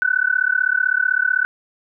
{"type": "tone with amplitude modulation", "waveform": "sine", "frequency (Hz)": 1500, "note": "F#6", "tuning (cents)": 23, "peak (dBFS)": -11, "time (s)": [0.02, 1.45], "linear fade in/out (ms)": 0, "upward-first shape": "sine", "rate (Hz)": 35.8, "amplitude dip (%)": 100, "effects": []}